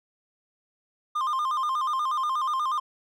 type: tone with vibrato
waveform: triangle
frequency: 1129 Hz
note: C#6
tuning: 31 cents sharp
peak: -22 dBFS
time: 1.15-2.8 s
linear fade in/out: 10 ms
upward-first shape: square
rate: 8.3 Hz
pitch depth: 120 cents each way
effects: none